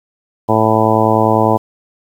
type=harmonic tone; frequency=110 Hz; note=A2; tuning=in tune; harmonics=1 / 2 / 3 / 4 / 5 / 6 / 7 / 8 / 9; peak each=-18 / -18 / -18 / -18 / -18 / -18 / -18 / -18 / -18 dBFS; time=0.48-1.58 s; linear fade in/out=20 ms; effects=7-bit